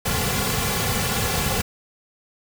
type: noise with comb filter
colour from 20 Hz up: pink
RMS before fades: -23 dBFS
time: 0.05-1.62 s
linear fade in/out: 10 ms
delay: 3.2 ms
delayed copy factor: -1
effects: none